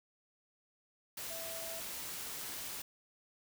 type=tone in noise; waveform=sine; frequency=659 Hz; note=E5; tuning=1 cent flat; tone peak=-46 dBFS; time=1.3-1.8 s; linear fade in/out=5 ms; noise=white; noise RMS=-43 dBFS; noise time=1.17-2.82 s; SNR=-6 dB; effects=none